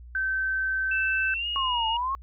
sine tone, 1544 Hz, G6, 27 cents flat, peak -24 dBFS, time 0.15-1.34 s, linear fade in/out 2 ms
sine tone with pitch glide, 2645 to 2868 Hz, E7 to F7, +5 to +45 cents, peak -27 dBFS, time 0.91-1.97 s, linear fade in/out 5 ms, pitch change +140 cents, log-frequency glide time 1.33-1.47 s
sine exponential two-way sweep, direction down then up, 1108.7 to 880 to 1108.7 Hz, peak -25 dBFS, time 1.56-2.15 s, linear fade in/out 0 ms, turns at 1.88 s
effects added 60 Hz sine -42 dBFS peak until 2.22 s

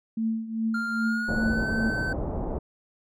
sine tone with tremolo, 223.6 Hz, A3, 28 cents sharp, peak -22 dBFS, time 0.17-1.9 s, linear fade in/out 5 ms, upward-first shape triangle, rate 2.5 Hz, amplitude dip 80%
triangle tone with pitch glide, 1396.9 to 1532.2 Hz, F6 to G6, 0 to -40 cents, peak -26 dBFS, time 0.74-2.13 s, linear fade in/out 5 ms, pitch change +160 cents, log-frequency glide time 0.99-1.69 s
pink low-pass noise, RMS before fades -30 dBFS, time 1.28-2.59 s, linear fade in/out 10 ms, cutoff 790 Hz, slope 24 dB/octave
effects none

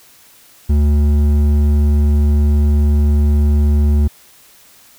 sine tone with hard clipping, 73.42 Hz, D2, in tune, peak -11 dBFS, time 0.69-4.08 s, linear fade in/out 10 ms, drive 8 dB, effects white hiss -46 dBFS RMS until 4.98 s

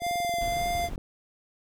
square tone with vibrato, 695 Hz, F5, 9 cents flat, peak -27 dBFS, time 0-0.9 s, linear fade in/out 50 ms, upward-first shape sine, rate 1.8 Hz, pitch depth 12 cents each way
click train, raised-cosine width 2 ms, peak -28 dBFS, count 22, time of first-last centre 0.02-0.979 s, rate 21.9 Hz
brown noise, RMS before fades -36 dBFS, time 0.41-0.96 s, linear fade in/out 2 ms
effects none

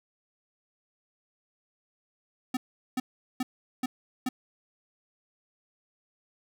square tone bursts, 254.9 Hz, C4, 45 cents flat, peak -27 dBFS, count 5, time 2.54-4.29 s, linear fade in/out 5 ms, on 30 ms, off 400 ms, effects none

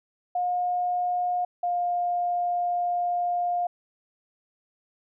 sine tone pair in turn, 716 / 706.1 Hz, F5 / F5, +43 / +19 cents, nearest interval unison, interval 24 cents, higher first, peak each -23 dBFS, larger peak neither, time 0.35-1.45 / 1.63-3.67 s, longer second, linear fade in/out 5 ms, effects none

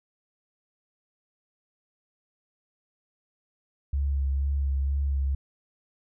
sine tone with vibrato, 69.1 Hz, C#2, 5 cents flat, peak -23 dBFS, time 3.93-5.35 s, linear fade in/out 5 ms, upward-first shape sine, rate 2.1 Hz, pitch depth 25 cents each way, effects none

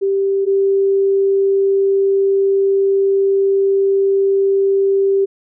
sine tone pair in turn, 392 / 392 Hz, G4 / G4, 0 / 0 cents, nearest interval unison, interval 0 cents, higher neither, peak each -13 / -11 dBFS, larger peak second, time 0.01-0.46 / 0.46-5.26 s, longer second, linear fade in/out 20 ms, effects none

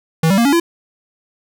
square tone with pitch steps, 161.6 / 194.41 / 233.9 / 281.4 / 338.5 Hz, E3 / G3 / A#3 / C#4 / E4, -34 / -14 / +6 / +26 / +46 cents, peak -11 dBFS, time 0.23-0.6 s, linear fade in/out 5 ms, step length 74 ms, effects none

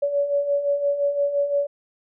sine beating tone pair, 565 / 570.8 Hz, C#5 / D5, +33 / -49 cents, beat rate 5.8 Hz, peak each -27 / -20 dBFS, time 0.02-1.67 s, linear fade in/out 10 ms, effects none

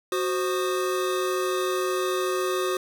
square tone cluster, 369.5 / 524 / 1222 Hz, F#4 / C5 / D#6, -2 / +2 / -32 cents, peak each -26 / -32 / -32 dBFS, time 0.12-2.77 s, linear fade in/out 2 ms, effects none

